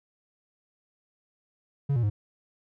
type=tone with pitch steps; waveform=triangle; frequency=140.4 / 119 / 103.7 Hz; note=C#3 / A#2 / G#2; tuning=+22 / +36 / -2 cents; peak=-20 dBFS; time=1.89-2.1 s; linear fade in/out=10 ms; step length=70 ms; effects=none